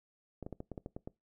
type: clicks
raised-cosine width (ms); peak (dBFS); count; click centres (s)
2; -28; 9; 0.427 / 0.465 / 0.527 / 0.604 / 0.717 / 0.778 / 0.861 / 0.965 / 1.075
effects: noise-tail reverb RT60 0.2 s tail -22 dB re dry